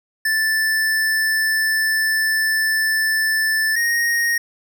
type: tone pair in turn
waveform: square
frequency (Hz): 1760 / 1866.5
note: A6 / A#6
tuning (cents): 0 / +2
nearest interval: minor second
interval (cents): 102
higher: second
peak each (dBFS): -17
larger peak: neither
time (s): 0.25-3.76 / 3.76-4.38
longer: first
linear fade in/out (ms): 5
effects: none